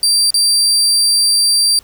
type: tone with dropouts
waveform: 30% pulse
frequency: 4699 Hz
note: D8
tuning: in tune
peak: -7 dBFS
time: 0.03-1.79 s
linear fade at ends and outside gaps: 1 ms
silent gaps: 0.305-0.342 s
effects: pink hiss -47 dBFS RMS until 1.83 s